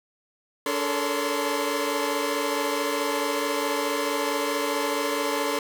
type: tone cluster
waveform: sawtooth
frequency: 288.6 / 432 / 456.6 / 563 / 1036 Hz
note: D4 / A4 / A#4 / C#5 / C6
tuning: -30 / -32 / -36 / +27 / -17 cents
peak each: -27 dBFS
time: 0.66-5.59 s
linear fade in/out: 2 ms
effects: none